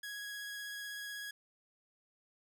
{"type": "tone with vibrato", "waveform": "sawtooth", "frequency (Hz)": 1661.2, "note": "G#6", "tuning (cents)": 0, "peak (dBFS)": -38, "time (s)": [0.03, 1.31], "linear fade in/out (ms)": 5, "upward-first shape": "triangle", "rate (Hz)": 16, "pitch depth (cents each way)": 12, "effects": []}